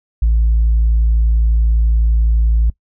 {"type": "tone", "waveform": "sine", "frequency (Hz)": 55.9, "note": "A1", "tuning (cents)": 28, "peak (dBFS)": -8, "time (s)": [0.22, 2.7], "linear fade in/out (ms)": 5, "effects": ["noise-tail reverb RT60 0.1 s tail -22 dB re dry", "tanh soft clip ceiling -7 dBFS"]}